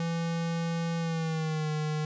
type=tone with pitch glide; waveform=square; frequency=167.1 to 153.23 Hz; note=E3 to D#3; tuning=+24 to -26 cents; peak=-29 dBFS; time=0-2.05 s; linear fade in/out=2 ms; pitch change=-150 cents; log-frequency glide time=0.98-1.7 s; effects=resampled to 16000 Hz + 11-bit